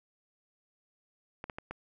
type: clicks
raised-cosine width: 0.5 ms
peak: -24 dBFS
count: 4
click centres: 1.441 / 1.498 / 1.585 / 1.71 s
effects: none